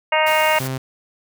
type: harmonic tone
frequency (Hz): 311.1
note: D#4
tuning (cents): 0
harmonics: 2 / 3 / 4 / 5 / 6 / 7 / 8 / 9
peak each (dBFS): -19 / -19 / -26 / -27 / -25 / -22 / -29 / -24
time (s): 0.12-0.59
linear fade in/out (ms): 5
type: noise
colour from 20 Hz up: white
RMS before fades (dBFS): -31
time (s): 0.26-0.68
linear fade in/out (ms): 10
type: tone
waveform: sawtooth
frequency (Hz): 131.6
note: C3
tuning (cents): +10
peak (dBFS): -19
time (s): 0.6-0.78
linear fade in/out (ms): 5
effects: none